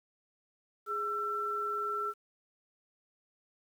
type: tone pair together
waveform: sine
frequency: 415.3 / 1340.8 Hz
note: G#4 / E6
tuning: 0 / +29 cents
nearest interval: octave + minor sixth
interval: 2029 cents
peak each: -39 / -32 dBFS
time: 0.86-2.14 s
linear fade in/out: 50 ms
effects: 10-bit